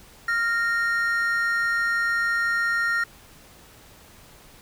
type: tone pair together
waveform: triangle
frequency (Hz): 1396 / 1850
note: F6 / A#6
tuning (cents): -1 / -14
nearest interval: perfect fourth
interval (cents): 487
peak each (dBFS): -22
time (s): 0.28-3.04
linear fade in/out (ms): 5
effects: pink hiss -50 dBFS RMS until 4.61 s